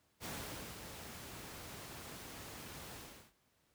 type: noise with ADSR envelope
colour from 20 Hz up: pink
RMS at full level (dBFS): -43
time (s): 0.2-3.33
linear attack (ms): 48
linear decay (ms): 500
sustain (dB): -6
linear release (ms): 360
effects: pink hiss -75 dBFS RMS until 3.74 s + high-pass 60 Hz 12 dB/octave